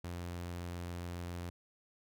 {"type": "tone", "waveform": "sawtooth", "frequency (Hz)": 87.31, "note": "F2", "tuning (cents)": 0, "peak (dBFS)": -36, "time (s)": [0.04, 1.5], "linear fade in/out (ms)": 5, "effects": []}